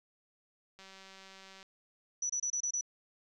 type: click train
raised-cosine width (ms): 0.2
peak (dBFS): -36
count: 162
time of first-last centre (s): 0.79-1.629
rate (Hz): 192
type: tone bursts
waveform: sine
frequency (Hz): 5920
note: F#8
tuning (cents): 0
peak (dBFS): -31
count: 6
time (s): 2.22-2.811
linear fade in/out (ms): 5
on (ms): 76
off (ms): 27
effects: none